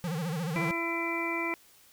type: tone with vibrato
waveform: square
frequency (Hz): 164.81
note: E3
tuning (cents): 0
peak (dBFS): -31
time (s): 0.04-0.71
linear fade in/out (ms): 0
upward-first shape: sine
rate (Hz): 14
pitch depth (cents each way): 170
type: harmonic tone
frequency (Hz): 335.5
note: E4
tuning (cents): +31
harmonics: 1 / 2 / 3 / 4 / 6 / 7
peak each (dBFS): -34 / -40 / -36 / -42 / -36 / -34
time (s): 0.56-1.54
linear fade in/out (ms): 0
effects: white hiss -59 dBFS RMS until 1.92 s